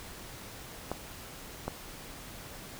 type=clicks; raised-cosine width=1 ms; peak=-18 dBFS; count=2; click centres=0.916 / 1.68 s; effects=pink hiss -46 dBFS RMS until 2.79 s